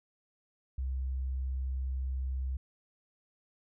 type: tone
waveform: sine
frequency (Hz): 65.3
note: C2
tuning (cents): -3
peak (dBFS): -31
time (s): 0.78-2.57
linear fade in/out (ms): 5
effects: none